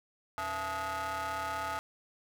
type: ring-modulated tone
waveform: 30% pulse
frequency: 196 Hz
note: G3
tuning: in tune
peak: -28 dBFS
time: 0.38-1.79 s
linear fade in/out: 0 ms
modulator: 1060 Hz
effects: none